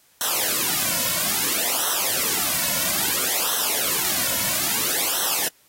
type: noise with flanger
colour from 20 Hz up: white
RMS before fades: -23 dBFS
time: 0.21-5.48 s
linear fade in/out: 0 ms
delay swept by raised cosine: 0.42 to 2.52 ms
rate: 0.6 Hz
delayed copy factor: -0.95
effects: white hiss -58 dBFS RMS until 5.68 s + AAC 48 kbps